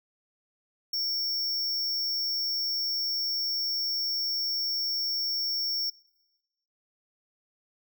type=tone; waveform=square; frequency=5470 Hz; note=F8; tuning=37 cents flat; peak=-28 dBFS; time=0.93-5.9 s; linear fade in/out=5 ms; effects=noise-tail reverb RT60 1.0 s tail -20 dB re dry